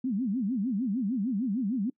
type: tone with vibrato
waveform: sine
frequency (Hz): 226.7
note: A#3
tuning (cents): -48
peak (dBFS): -26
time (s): 0.04-1.9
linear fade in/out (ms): 5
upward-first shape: sine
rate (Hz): 6.6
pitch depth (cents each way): 300
effects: noise-tail reverb RT60 0.1 s tail -24 dB re dry